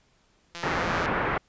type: click train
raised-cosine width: 0.2 ms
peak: -20 dBFS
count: 88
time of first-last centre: 0.55-1.059 s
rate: 171 Hz
type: low-pass noise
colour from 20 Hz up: white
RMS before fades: -27 dBFS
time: 0.63-1.38 s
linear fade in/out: 5 ms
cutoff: 1800 Hz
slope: 24 dB/octave
effects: pink hiss -65 dBFS RMS until 1.48 s + resampled to 16000 Hz